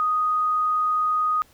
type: tone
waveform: sine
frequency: 1244.5 Hz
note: D#6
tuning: in tune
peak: -19 dBFS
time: 0-1.42 s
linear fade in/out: 0 ms
effects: pink hiss -56 dBFS RMS until 1.53 s